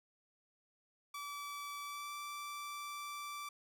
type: tone with pitch glide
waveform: sawtooth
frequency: 1153 to 1167.1 Hz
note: D6 to D6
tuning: -32 to -11 cents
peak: -39 dBFS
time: 1.14-3.49 s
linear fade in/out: 5 ms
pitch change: +21 cents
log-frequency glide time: 1.83-2.13 s
effects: none

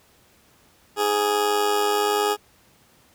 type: tone with amplitude modulation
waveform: 20% pulse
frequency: 415.3 Hz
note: G#4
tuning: in tune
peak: -12 dBFS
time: 0.96-2.37 s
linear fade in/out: 50 ms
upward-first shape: sine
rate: 101 Hz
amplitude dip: 55%
effects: pink hiss -57 dBFS RMS until 3.14 s + high-pass 60 Hz 12 dB/octave

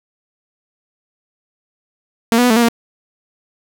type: tone with pitch steps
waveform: sawtooth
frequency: 229.4 / 244.6 / 247.3 / 220.6 / 237.7 / 232.8 Hz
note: A#3 / B3 / B3 / A3 / A#3 / A#3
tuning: -28 / -16 / +3 / +5 / +34 / -2 cents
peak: -6 dBFS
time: 2.32-2.686 s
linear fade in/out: 0 ms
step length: 61 ms
effects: none

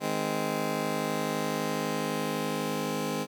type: chord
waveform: 15% pulse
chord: Ab major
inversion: second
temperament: just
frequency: 155.74 / 207.7 / 259.6 Hz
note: Eb3 / Ab3 / C4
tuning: +2 / 0 / -13 cents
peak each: -28 / -26 / -26 dBFS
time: 0-3.27 s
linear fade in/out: 50 ms
effects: none

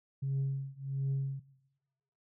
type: tone with tremolo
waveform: sine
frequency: 136.4 Hz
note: C#3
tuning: 28 cents flat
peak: -26 dBFS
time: 0.22-1.4 s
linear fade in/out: 10 ms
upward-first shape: triangle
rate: 1.4 Hz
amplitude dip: 95%
effects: noise-tail reverb RT60 1.0 s tail -19 dB re dry + tanh soft clip ceiling -27 dBFS

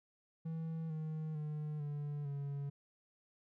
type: tone with pitch steps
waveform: triangle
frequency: 162.2 / 156.67 / 151.34 / 146.18 / 141.2 Hz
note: E3 / D#3 / D#3 / D3 / C#3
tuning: -28 / +12 / -48 / -8 / +32 cents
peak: -36 dBFS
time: 0.45-2.7 s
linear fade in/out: 10 ms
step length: 450 ms
effects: none

